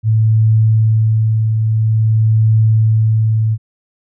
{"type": "tone with tremolo", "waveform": "sine", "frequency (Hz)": 110.2, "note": "A2", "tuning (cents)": 3, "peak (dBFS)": -7, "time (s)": [0.03, 3.58], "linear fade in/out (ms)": 50, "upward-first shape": "triangle", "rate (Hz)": 0.49, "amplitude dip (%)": 40, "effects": []}